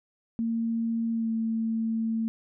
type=tone with pitch glide; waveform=sine; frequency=228.7 to 225 Hz; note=A#3 to A3; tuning=-33 to +39 cents; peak=-25 dBFS; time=0.39-2.28 s; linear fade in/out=0 ms; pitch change=-28 cents; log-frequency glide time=1.12-1.3 s; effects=none